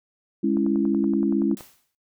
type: chord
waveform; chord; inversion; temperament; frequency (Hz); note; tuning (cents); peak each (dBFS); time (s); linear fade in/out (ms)
sine; C# minor; second; just; 207.9 / 277.2 / 332.6; G#3 / C#4 / E4; +2 / 0 / +16; -23; 0.43-1.55; 10
type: click train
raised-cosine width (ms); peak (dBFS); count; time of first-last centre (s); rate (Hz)
1; -26; 12; 0.57-1.608; 10.6
type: noise with exponential decay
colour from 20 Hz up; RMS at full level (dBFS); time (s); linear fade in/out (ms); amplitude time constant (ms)
white; -41; 1.57-1.95; 0; 81
effects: noise-tail reverb RT60 0.2 s tail -18 dB re dry